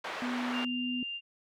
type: band-pass noise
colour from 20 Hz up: pink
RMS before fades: -38 dBFS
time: 0.04-0.65 s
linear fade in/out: 5 ms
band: 690 to 2400 Hz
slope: 12 dB/octave
type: tone with pitch glide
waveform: sine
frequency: 246.9 to 249.5 Hz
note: B3 to B3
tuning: 0 to +18 cents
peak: -32 dBFS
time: 0.22-1.03 s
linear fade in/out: 2 ms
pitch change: +18 cents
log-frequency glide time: 0.48-0.88 s
type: tone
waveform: sine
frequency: 2794 Hz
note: F7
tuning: in tune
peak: -35 dBFS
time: 0.52-1.21 s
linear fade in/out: 50 ms
effects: none